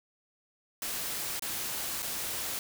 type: noise with dropouts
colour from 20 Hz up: white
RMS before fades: -35 dBFS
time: 0.82-2.59 s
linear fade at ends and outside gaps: 1 ms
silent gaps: 1.395-1.422 / 2.022-2.027 s
effects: none